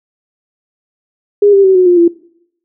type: tone with pitch steps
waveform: sine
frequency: 409.1 / 394.5 / 380.4 / 366.8 / 353.7 / 341 Hz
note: G#4 / G4 / F#4 / F#4 / F4 / F4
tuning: -26 / +11 / +48 / -15 / +22 / -41 cents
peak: -4 dBFS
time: 1.42-2.08 s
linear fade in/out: 5 ms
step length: 110 ms
effects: noise-tail reverb RT60 0.7 s tail -20 dB re dry